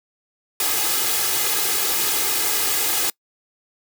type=noise with comb filter; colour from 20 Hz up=white; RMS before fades=-21 dBFS; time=0.6-3.1 s; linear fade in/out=2 ms; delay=2.4 ms; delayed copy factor=+0.8; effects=noise-tail reverb RT60 0.1 s tail -25 dB re dry + high-pass 150 Hz 12 dB/octave